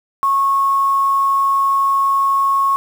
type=tone with quantisation; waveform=sine; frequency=1097 Hz; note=C#6; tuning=18 cents flat; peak=-12 dBFS; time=0.23-2.76 s; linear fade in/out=0 ms; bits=6; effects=none